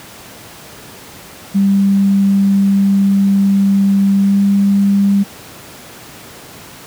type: tone with pitch glide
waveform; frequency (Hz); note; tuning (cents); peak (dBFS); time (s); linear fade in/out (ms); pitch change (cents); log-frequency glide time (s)
sine; 197.2 to 199.15; G3 to G3; +11 to +28; -8; 1.54-5.24; 20; +17; 4.22-4.4
effects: pink hiss -35 dBFS RMS until 6.86 s + high-pass 100 Hz 12 dB/octave